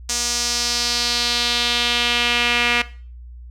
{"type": "tone with band-pass filter sweep", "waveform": "sawtooth", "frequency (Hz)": 240, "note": "B3", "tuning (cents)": -49, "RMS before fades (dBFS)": -20, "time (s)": [0.09, 2.82], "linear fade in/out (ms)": 5, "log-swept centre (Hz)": [6400, 2400], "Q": 2.4, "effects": ["noise-tail reverb RT60 0.4 s tail -17 dB re dry", "added 60 Hz sine -35 dBFS peak until 3.5 s"]}